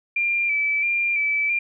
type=tone with vibrato; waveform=sine; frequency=2349 Hz; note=D7; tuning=in tune; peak=-19 dBFS; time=0.16-1.59 s; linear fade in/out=5 ms; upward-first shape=square; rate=1.5 Hz; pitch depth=30 cents each way; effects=none